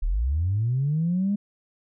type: linear sweep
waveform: sine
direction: up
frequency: 32.7 to 207.7 Hz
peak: -20 dBFS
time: 0.02-1.36 s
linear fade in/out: 10 ms
effects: tanh soft clip ceiling -16 dBFS